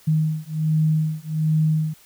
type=beating tone pair; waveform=sine; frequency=155.56 / 156.86 Hz; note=D#3 / D#3; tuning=0 / +14 cents; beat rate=1.3 Hz; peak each=-21 dBFS; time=0.07-1.94 s; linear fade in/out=10 ms; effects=white hiss -52 dBFS RMS until 2.05 s